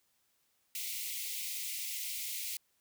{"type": "high-pass noise", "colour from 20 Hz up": "white", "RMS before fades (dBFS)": -39, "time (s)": [0.75, 2.57], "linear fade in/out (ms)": 2, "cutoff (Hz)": 2000, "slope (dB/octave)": 96, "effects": ["white hiss -75 dBFS RMS until 2.8 s"]}